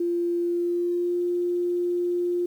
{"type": "tone with pitch glide", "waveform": "sine", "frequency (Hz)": [345.7, 351.9], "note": ["F4", "F4"], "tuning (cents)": [-18, 13], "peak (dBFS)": -22, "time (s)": [0, 2.46], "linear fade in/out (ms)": 5, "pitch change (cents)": 31, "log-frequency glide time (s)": [0.39, 1.17], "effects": ["9-bit"]}